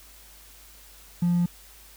triangle tone with hard clipping, 174.61 Hz, F3, in tune, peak -20 dBFS, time 1.22-1.46 s, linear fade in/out 5 ms, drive 4 dB, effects added 50 Hz sine -53 dBFS peak until 1.96 s + white hiss -51 dBFS RMS until 1.96 s

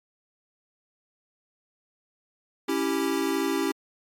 square chord, C# diminished, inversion none, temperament equal, 277.2 / 329.6 / 392 Hz, C#4 / E4 / G4, 0 / 0 / 0 cents, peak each -29 dBFS, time 2.68-3.72 s, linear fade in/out 10 ms, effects MP3 64 kbps

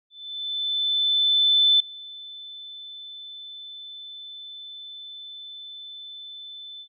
sine tone with ADSR envelope, 3520 Hz, A7, in tune, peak -14 dBFS, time 0.1-6.88 s, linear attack 1700 ms, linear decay 4 ms, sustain -23 dB, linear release 73 ms, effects none

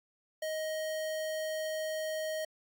square tone, 627 Hz, D#5, 13 cents sharp, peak -34 dBFS, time 0.42-2.45 s, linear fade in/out 5 ms, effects AAC 64 kbps

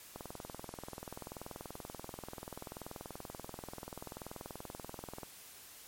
click train, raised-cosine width 1 ms, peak -29 dBFS, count 106, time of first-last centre 0.16-5.232 s, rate 20.7 Hz, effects white hiss -54 dBFS RMS until 5.87 s + MP3 64 kbps

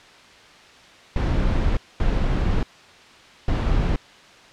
brown noise bursts at uneven times, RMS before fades -20 dBFS, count 3, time 1.16-1.77 / 2-2.63 / 3.48-3.96 s, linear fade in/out 2 ms, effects white hiss -47 dBFS RMS until 4.52 s + low-pass 4000 Hz 12 dB/octave

